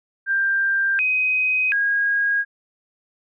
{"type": "tone with pitch steps", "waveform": "sine", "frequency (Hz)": [1586, 2515, 1636], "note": ["G6", "D#7", "G#6"], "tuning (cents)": [20, 18, -26], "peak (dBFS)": -17, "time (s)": [0.26, 2.45], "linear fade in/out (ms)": 50, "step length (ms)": 730, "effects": []}